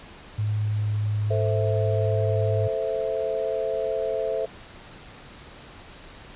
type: tone with pitch glide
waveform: sine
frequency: 105.6 to 104.15 Hz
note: G#2 to G#2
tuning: +29 to +5 cents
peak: -22 dBFS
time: 0.38-2.68 s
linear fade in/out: 10 ms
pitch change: -24 cents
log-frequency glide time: 0.6-2.11 s
type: chord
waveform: sine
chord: A minor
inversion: none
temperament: equal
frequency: 440 / 523.3 / 659.3 Hz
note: A4 / C5 / E5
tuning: 0 / 0 / 0 cents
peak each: -28 dBFS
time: 1.3-4.46 s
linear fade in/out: 10 ms
effects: pink hiss -45 dBFS RMS until 6.35 s + resampled to 8000 Hz